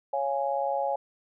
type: chord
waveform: sine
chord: Db major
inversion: none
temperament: just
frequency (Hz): 554.4 / 693 / 831.5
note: Db5 / F5 / Ab5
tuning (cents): 0 / -14 / +2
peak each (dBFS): -29 / -32 / -29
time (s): 0.13-0.96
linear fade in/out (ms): 5
effects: none